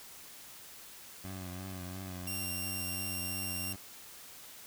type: tone with vibrato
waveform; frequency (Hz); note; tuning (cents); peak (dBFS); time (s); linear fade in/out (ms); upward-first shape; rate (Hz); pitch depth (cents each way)
20% pulse; 92.5; F#2; 0; -36; 1.24-3.76; 5; sine; 2.9; 50
type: tone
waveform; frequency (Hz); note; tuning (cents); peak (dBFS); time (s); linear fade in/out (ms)
5% pulse; 2768; F7; -16; -27; 2.27-3.73; 5
effects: white hiss -51 dBFS RMS until 4.66 s